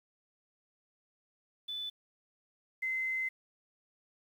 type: tone pair in turn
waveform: sine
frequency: 3492 / 2060 Hz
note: A7 / C7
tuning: -14 / -28 cents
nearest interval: major sixth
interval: 914 cents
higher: first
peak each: -36 / -31 dBFS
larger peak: second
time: 1.68-1.9 / 2.82-3.29 s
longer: second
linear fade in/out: 10 ms
effects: 10-bit